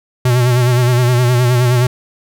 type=tone with vibrato; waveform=square; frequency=123.47 Hz; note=B2; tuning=in tune; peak=-10 dBFS; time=0.25-1.87 s; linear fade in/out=5 ms; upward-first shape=sine; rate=9.6 Hz; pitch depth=53 cents each way; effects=none